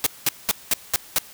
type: noise bursts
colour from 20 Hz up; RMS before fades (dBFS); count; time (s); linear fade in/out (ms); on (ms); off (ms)
white; -19; 6; 0.04-1.184; 0; 24; 200
effects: white hiss -45 dBFS RMS until 1.33 s